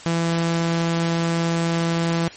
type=tone; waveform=sawtooth; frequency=167.3 Hz; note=E3; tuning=26 cents sharp; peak=-15 dBFS; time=0.06-2.28 s; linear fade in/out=0 ms; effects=white hiss -40 dBFS RMS until 2.36 s + MP3 32 kbps